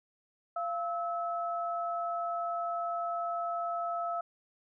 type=tone pair together; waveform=sine; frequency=688.7 / 1300 Hz; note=F5 / E6; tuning=-24 / -24 cents; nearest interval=major seventh; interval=1100 cents; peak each=-33 / -35 dBFS; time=0.56-4.21 s; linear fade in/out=5 ms; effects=none